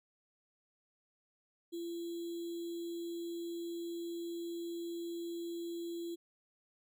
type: tone with sample-and-hold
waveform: sine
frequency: 340 Hz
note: F4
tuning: 46 cents flat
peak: -38 dBFS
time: 1.72-6.16 s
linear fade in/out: 20 ms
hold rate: 3675 Hz
effects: none